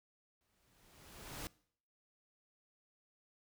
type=noise with exponential growth; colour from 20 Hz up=pink; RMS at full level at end=-43 dBFS; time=0.41-1.47 s; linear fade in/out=0 ms; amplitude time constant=230 ms; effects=noise-tail reverb RT60 0.6 s tail -22 dB re dry